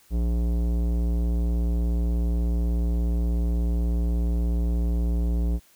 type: tone with tanh clipping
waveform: sine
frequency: 58.27 Hz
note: A#1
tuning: in tune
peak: -23 dBFS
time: 0.1-5.6 s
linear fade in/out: 50 ms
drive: 16 dB
effects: white hiss -58 dBFS RMS until 5.75 s